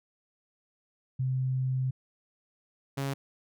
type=tone pair in turn; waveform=sine / sawtooth; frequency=130 / 137.73 Hz; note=C3 / C#3; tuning=-11 / -11 cents; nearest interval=minor second; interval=100 cents; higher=second; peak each=-26 dBFS; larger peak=neither; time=1.19-1.91 / 2.97-3.14 s; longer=first; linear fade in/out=10 ms; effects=none